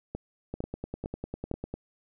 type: two click trains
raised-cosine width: 2 ms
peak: -20 / -21 dBFS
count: 4 / 13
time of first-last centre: 0.15-1.514 / 0.54-1.74 s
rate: 2.2 / 10 Hz
effects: none